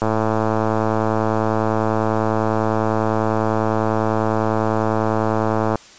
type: click train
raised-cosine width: 1 ms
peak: -5 dBFS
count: 632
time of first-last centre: 0.02-5.756 s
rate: 110 Hz
effects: white hiss -44 dBFS RMS until 5.98 s + resampled to 16000 Hz